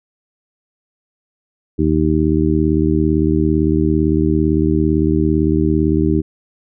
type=harmonic tone; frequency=77.78 Hz; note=D#2; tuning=in tune; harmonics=1 / 2 / 3 / 4 / 5; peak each=-19 / -19 / -20 / -16 / -20 dBFS; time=1.78-6.22 s; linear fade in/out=20 ms; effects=none